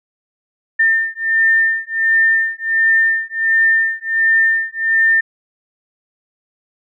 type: beating tone pair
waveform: sine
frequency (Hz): 1802 / 1803.4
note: A6 / A6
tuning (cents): +41 / +42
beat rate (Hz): 1.4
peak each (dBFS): -15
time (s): 0.79-5.21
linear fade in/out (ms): 10
effects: none